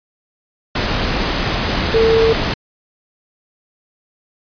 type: tone in noise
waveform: sine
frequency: 450.2 Hz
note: A4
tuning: 40 cents sharp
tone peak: -10 dBFS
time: 1.94-2.33 s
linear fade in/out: 5 ms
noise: pink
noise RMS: -18 dBFS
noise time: 0.75-2.54 s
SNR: +5 dB
effects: resampled to 11025 Hz